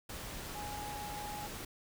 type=tone in noise; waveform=sine; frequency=830.6 Hz; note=G#5; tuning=in tune; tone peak=-42 dBFS; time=0.55-1.47 s; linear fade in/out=5 ms; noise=pink; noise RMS=-44 dBFS; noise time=0.09-1.65 s; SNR=-1 dB; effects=none